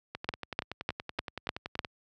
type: two click trains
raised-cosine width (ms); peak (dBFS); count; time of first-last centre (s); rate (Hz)
0.3; -20 / -12; 19 / 6; 0.15-1.848 / 0.29-1.792; 10.6 / 3.33
effects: high-pass 60 Hz 12 dB/octave